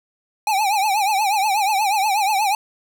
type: tone with vibrato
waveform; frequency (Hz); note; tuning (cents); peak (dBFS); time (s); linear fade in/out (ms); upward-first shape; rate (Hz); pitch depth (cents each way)
square; 817; G#5; -29; -17; 0.47-2.55; 2; triangle; 8.3; 150
effects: none